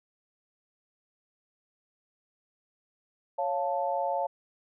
sine chord, Db augmented, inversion none, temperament equal, 554.4 / 698.5 / 880 Hz, Db5 / F5 / A5, 0 / 0 / 0 cents, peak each -31 dBFS, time 3.38-4.27 s, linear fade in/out 10 ms, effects none

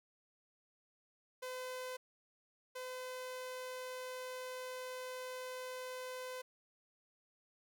sawtooth tone pair in turn, 509 / 509 Hz, C5 / C5, -48 / -48 cents, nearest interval unison, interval 0 cents, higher neither, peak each -38 / -39 dBFS, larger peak first, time 1.42-1.97 / 2.75-6.42 s, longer second, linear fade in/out 10 ms, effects none

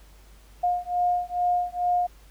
sine beating tone pair, 711 / 713.3 Hz, F5 / F5, +31 / +36 cents, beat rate 2.3 Hz, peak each -25 dBFS, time 0.63-2.07 s, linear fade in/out 10 ms, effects added 50 Hz sine -49 dBFS peak until 2.3 s + pink hiss -57 dBFS RMS until 2.3 s

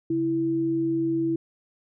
sine tone pair together, 138.59 / 329.6 Hz, C#3 / E4, 0 / 0 cents, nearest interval octave + minor third, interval 1500 cents, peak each -33 / -22 dBFS, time 0.1-1.36 s, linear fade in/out 5 ms, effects none

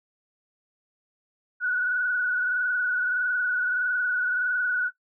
sine tone with frequency modulation, 1474 Hz, F#6, 7 cents flat, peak -22 dBFS, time 1.6-4.91 s, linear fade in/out 50 ms, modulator 21.6 Hz, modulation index 1.7, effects noise-tail reverb RT60 0.1 s tail -17 dB re dry

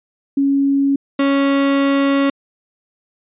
sine / 35% pulse tone pair in turn, 277.2 / 277.2 Hz, C#4 / C#4, 0 / 0 cents, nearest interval unison, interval 0 cents, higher neither, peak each -12 / -11 dBFS, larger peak second, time 0.37-0.96 / 1.19-2.3 s, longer second, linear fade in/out 5 ms, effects resampled to 8000 Hz

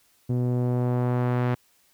sawtooth tone with low-pass filter sweep, 123.47 Hz, B2, in tune, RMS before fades -24 dBFS, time 0.29-1.55 s, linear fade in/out 10 ms, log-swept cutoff 340 to 2000 Hz, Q 0.84, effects white hiss -63 dBFS RMS until 1.93 s

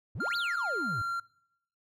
triangle exponential two-way sweep, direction up then down, 81 to 4744 to 92 Hz, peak -33 dBFS, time 0.15-1.02 s, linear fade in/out 5 ms, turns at 0.36 s
triangle tone with pitch glide, 1396.9 to 1377.7 Hz, F6 to F6, 0 to -24 cents, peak -28 dBFS, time 0.2-1.2 s, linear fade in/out 5 ms, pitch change -24 cents, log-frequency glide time 0.75-1.07 s
effects noise-tail reverb RT60 0.8 s tail -24 dB re dry

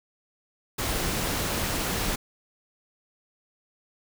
pink noise, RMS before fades -28 dBFS, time 0.78-2.16 s, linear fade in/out 10 ms, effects none

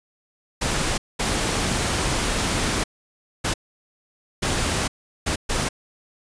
pink noise bursts at uneven times, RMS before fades -23 dBFS, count 6, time 0.61-0.98 / 1.19-2.84 / 3.44-3.54 / 4.42-4.88 / 5.26-5.36 / 5.49-5.69 s, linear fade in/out 10 ms, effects resampled to 22050 Hz

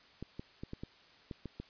clicks, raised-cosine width 3 ms, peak -28 dBFS, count 8, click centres 0.226 / 0.395 / 0.635 / 0.734 / 0.835 / 1.312 / 1.457 / 1.6 s, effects white hiss -61 dBFS RMS until 1.69 s + resampled to 11025 Hz

